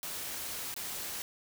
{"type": "noise with dropouts", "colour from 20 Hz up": "white", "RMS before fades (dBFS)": -39, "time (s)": [0.03, 1.22], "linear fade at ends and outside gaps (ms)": 0, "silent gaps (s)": [0.741, 0.764], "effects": []}